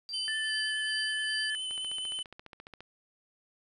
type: tone with tremolo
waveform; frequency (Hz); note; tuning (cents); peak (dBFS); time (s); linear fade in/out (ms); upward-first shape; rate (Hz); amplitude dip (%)
sine; 4704; D8; +2; -34; 0.09-1.5; 0; sine; 2.5; 90
type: tone with vibrato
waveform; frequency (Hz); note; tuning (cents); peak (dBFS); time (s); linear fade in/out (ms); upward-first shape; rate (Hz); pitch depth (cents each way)
square; 3039; F#7; +46; -34; 0.13-2.23; 10; sine; 9.5; 16
type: tone with pitch glide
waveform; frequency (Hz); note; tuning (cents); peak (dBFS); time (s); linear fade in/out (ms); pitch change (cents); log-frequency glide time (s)
sine; 1760 to 1735.8; A6 to A6; 0 to -24; -32; 0.28-1.55; 0; -24; 0.42-0.58
type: click train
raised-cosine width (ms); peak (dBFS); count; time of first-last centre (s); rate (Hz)
0.3; -30; 17; 1.71-2.806; 14.6
effects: resampled to 24000 Hz + 10-bit